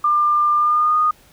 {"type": "tone with pitch glide", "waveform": "sine", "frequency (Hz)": [1196, 1231.8], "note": ["D6", "D#6"], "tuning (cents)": [31, -18], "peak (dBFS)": -13, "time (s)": [0.04, 1.11], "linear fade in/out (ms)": 5, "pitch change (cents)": 51, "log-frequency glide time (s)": [0.56, 0.98], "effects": ["pink hiss -51 dBFS RMS until 1.32 s"]}